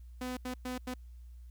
sawtooth tone bursts at uneven times, 252.1 Hz, B3, 36 cents sharp, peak -32 dBFS, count 4, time 0.21-0.37 / 0.45-0.54 / 0.65-0.78 / 0.87-0.94 s, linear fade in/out 5 ms, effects added 60 Hz sine -47 dBFS peak until 1.5 s + white hiss -75 dBFS RMS until 1.5 s

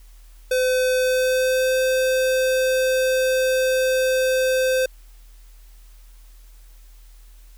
square tone with pitch glide, 510 to 517.4 Hz, C5 to C5, -44 to -19 cents, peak -18 dBFS, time 0.51-4.86 s, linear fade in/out 5 ms, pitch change +25 cents, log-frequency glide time 1-1.78 s, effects added 40 Hz sine -43 dBFS peak until 7.57 s + white hiss -57 dBFS RMS until 7.57 s

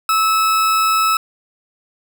40% pulse tone, 1300 Hz, E6, 24 cents flat, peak -12 dBFS, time 0.09-1.17 s, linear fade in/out 2 ms, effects none

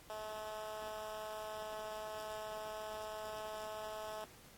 10% pulse tone with high-pass filter, 215.3 Hz, A3, 37 cents flat, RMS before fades -45 dBFS, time 0.1-4.24 s, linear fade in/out 0 ms, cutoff 610 Hz, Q 2.3, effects pink hiss -60 dBFS RMS until 4.57 s + AAC 64 kbps

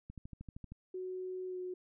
click train, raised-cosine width 5 ms, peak -34 dBFS, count 9, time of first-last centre 0.1-0.72 s, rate 12.9 Hz
sine tone with pitch glide, 370 to 364.9 Hz, F#4 to F#4, 0 to -24 cents, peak -38 dBFS, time 0.94-1.74 s, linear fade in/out 5 ms, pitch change -24 cents, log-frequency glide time 1.47-1.58 s
effects none

